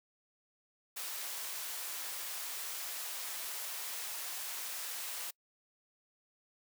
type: high-pass noise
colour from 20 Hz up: white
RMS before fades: -41 dBFS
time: 0.96-5.31 s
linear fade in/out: 10 ms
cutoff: 600 Hz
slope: 12 dB/octave
effects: noise-tail reverb RT60 0.1 s tail -26 dB re dry